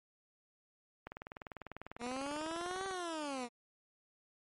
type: click train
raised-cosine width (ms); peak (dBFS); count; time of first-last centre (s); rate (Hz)
0.5; -29; 38; 1.07-2.911; 20.1
type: linear two-way sweep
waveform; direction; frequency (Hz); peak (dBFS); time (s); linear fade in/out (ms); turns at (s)
15% pulse; up then down; 232.3 to 390.5 to 232.3; -32; 1.99-3.49; 50; 2.86
effects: MP3 48 kbps